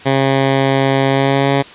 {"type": "tone with pitch glide", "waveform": "10% pulse", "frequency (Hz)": [135.5, 138.75], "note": ["C#3", "C#3"], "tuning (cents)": [-39, 2], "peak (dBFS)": -3, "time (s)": [0.05, 1.63], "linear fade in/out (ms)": 20, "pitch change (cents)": 41, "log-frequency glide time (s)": [1.08, 1.52], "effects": ["white hiss -36 dBFS RMS until 1.74 s", "resampled to 8000 Hz"]}